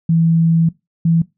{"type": "tone pair in turn", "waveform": "sine", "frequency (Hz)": [164.81, 165.75], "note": ["E3", "E3"], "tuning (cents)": [0, 10], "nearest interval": "unison", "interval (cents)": 10, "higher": "second", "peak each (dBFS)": -10, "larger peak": "neither", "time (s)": [[0.09, 0.69], [1.05, 1.22]], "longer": "first", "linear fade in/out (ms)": 5, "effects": ["noise-tail reverb RT60 0.2 s tail -20 dB re dry"]}